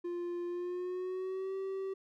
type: tone with pitch glide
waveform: triangle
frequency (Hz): 349.2 to 385.2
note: F4 to G4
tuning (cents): 0 to -30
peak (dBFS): -33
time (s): 0.04-1.94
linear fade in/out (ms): 10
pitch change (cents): +170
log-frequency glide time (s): 0.47-1.55
effects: none